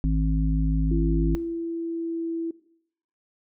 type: harmonic tone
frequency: 53 Hz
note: G#1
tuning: 36 cents sharp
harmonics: 1 / 3 / 5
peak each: -21 / -26 / -28 dBFS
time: 0.04-1.35 s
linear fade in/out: 0 ms
type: tone with pitch glide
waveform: sine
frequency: 335.6 to 331 Hz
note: E4 to E4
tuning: +31 to +7 cents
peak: -26 dBFS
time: 0.91-2.51 s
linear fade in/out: 5 ms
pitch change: -24 cents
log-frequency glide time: 1.29-2.31 s
effects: noise-tail reverb RT60 0.7 s tail -19 dB re dry